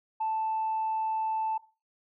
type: tone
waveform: sine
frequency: 880 Hz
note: A5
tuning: in tune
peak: -26 dBFS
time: 0.2-1.58 s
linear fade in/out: 10 ms
effects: noise-tail reverb RT60 0.3 s tail -17 dB re dry + tanh soft clip ceiling -23 dBFS